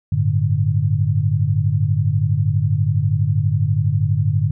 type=chord; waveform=sine; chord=G suspended second; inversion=none; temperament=just; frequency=98 / 110.25 / 147 Hz; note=G2 / A2 / D3; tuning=0 / +4 / +2 cents; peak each=-19 dBFS; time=0.12-4.51 s; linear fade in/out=5 ms; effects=none